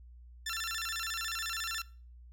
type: tone with vibrato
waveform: 15% pulse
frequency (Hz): 1549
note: G6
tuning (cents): -21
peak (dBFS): -28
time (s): 0.46-1.82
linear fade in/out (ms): 5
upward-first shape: square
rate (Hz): 14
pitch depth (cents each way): 230
effects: noise-tail reverb RT60 0.4 s tail -21 dB re dry + added 60 Hz sine -50 dBFS peak until 2.32 s